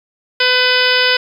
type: harmonic tone with a mistuned harmonic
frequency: 502 Hz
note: B4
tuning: 28 cents sharp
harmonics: 1 / 2 / 3 / 4 / 5 / 6 / 7 / 8 / 9 / 10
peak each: -19 / -24 / -16 / -20 / -20 / -18 / -22 / -25 / -23 / -19 dBFS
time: 0.4-1.17 s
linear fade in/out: 5 ms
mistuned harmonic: 8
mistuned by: -32 cents
effects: 7-bit